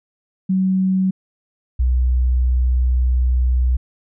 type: tone pair in turn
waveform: sine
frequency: 188.4 / 62.44 Hz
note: F#3 / B1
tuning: +32 / +20 cents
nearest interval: octave + perfect fifth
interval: 1912 cents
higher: first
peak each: -14 / -13 dBFS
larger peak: second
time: 0.49-1.11 / 1.79-3.77 s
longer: second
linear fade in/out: 10 ms
effects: none